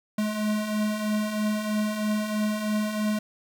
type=beating tone pair; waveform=square; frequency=210 / 213.1 Hz; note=G#3 / G#3; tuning=+19 / +45 cents; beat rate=3.1 Hz; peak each=-33 / -26 dBFS; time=0.18-3.19 s; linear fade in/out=5 ms; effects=10-bit